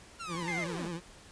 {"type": "linear sweep", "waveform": "sawtooth", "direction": "down", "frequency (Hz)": [1415, 141.1], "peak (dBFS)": -35, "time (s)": [0.19, 0.89], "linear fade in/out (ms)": 20}
{"type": "tone with vibrato", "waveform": "25% pulse", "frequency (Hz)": 170.9, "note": "F3", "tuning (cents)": -37, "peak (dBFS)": -32, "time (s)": [0.27, 1.01], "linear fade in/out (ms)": 50, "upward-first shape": "triangle", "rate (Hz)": 10, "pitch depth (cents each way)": 98}
{"type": "click train", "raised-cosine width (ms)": 2, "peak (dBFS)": -39, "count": 7, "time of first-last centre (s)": [0.35, 0.812], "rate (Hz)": 13}
{"type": "tone", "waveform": "triangle", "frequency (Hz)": 2093, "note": "C7", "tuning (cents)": 0, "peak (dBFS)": -32, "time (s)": [0.48, 0.64], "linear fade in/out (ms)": 0}
{"effects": ["pink hiss -54 dBFS RMS until 1.31 s", "resampled to 22050 Hz"]}